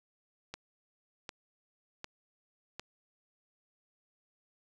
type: click train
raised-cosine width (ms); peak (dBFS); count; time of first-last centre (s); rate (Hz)
0.2; -23; 4; 0.54-2.796; 1.33
effects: none